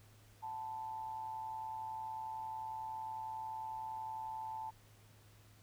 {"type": "tone with amplitude modulation", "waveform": "sine", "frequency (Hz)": 880, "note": "A5", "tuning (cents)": 0, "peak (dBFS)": -38, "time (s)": [0.42, 4.71], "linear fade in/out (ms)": 20, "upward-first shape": "sine", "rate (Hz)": 131, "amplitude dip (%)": 55, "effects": ["added 105 Hz sine -62 dBFS peak until 5.62 s", "pink hiss -66 dBFS RMS until 5.62 s"]}